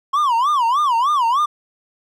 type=tone with vibrato; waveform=triangle; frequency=1052 Hz; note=C6; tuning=9 cents sharp; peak=-12 dBFS; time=0.13-1.46 s; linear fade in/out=10 ms; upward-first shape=sine; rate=3.3 Hz; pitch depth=250 cents each way; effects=none